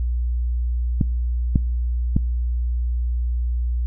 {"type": "clicks", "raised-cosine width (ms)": 5, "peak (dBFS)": -4, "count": 3, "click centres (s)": [1.012, 1.558, 2.165], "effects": ["noise-tail reverb RT60 0.7 s tail -25 dB re dry", "added 60 Hz sine -19 dBFS peak until 3.86 s"]}